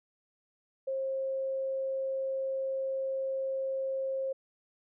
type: tone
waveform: sine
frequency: 534 Hz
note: C5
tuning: 35 cents sharp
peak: -30 dBFS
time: 0.87-4.33 s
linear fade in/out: 10 ms
effects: none